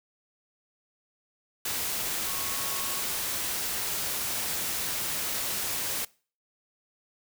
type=tone in noise; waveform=sine; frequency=1100 Hz; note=C#6; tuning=14 cents flat; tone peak=-42 dBFS; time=2.27-3 s; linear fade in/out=5 ms; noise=white; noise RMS=-31 dBFS; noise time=1.65-6.05 s; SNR=-14 dB; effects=noise-tail reverb RT60 0.4 s tail -23 dB re dry